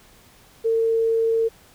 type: tone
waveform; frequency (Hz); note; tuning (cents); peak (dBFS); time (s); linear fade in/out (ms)
sine; 453; A#4; -50; -17; 0.64-1.49; 20
effects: pink hiss -52 dBFS RMS until 1.74 s